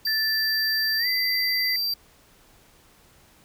square tone, 4699 Hz, D8, in tune, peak -24 dBFS, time 0.05-1.94 s, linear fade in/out 5 ms
sine tone with pitch glide, 1760 to 2022 Hz, A6 to B6, 0 to +40 cents, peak -25 dBFS, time 0.07-1.76 s, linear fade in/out 2 ms, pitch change +240 cents, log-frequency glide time 0.98-1.07 s
effects pink hiss -56 dBFS RMS until 3.44 s

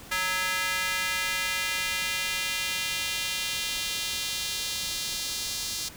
square tone with high-pass filter sweep, 185 Hz, F#3, in tune, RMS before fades -30 dBFS, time 0.11-5.89 s, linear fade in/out 10 ms, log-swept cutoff 1600 to 4600 Hz, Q 1.5, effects pink hiss -46 dBFS RMS until 5.96 s

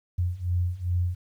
sine beating tone pair, 87.31 / 89.81 Hz, F2 / F2, 0 / +49 cents, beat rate 2.5 Hz, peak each -28 / -26 dBFS, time 0.18-1.15 s, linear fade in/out 10 ms, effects 10-bit

